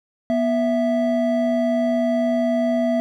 triangle tone pair together, 243.1 / 659.3 Hz, B3 / E5, -27 / 0 cents, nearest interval octave + perfect fourth, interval 1727 cents, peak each -18 / -18 dBFS, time 0.3-3 s, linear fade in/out 0 ms, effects none

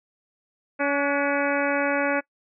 harmonic tone with a mistuned harmonic, 282.9 Hz, C#4, 35 cents sharp, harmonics 1 / 2 / 3 / 4 / 5 / 6 / 7 / 8 / 9, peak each -27 / -25 / -31 / -33 / -29 / -31 / -34 / -33 / -36 dBFS, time 0.79-2.21 s, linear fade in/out 20 ms, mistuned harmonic 5, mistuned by +50 cents, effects noise-tail reverb RT60 0.1 s tail -22 dB re dry

